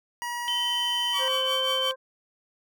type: tone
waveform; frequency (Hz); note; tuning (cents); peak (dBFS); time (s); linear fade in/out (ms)
25% pulse; 960; B5; -49; -26; 0.22-1.28; 0
type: tone with pitch glide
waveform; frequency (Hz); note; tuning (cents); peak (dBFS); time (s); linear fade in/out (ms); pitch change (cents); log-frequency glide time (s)
sine; 3054 to 3089; G7 to G7; -46 to -26; -25; 0.48-1.91; 0; +20; 1.46-1.54
type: tone with tremolo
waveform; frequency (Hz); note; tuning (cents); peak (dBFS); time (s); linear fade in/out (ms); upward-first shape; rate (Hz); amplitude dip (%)
sawtooth; 1137; C#6; +44; -25; 1.12-1.93; 50; triangle; 5.5; 80
type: harmonic tone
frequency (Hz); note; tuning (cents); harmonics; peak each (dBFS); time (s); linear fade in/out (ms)
523.3; C5; 0; 1 / 2 / 3; -29 / -35 / -38; 1.18-1.96; 50
effects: none